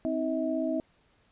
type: tone cluster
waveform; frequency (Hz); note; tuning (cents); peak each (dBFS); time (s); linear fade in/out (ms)
sine; 261.3 / 317.3 / 642; C4 / D#4 / E5; -2 / +34 / -46; -31; 0.05-0.8; 0
effects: pink hiss -66 dBFS RMS until 1.31 s + resampled to 8000 Hz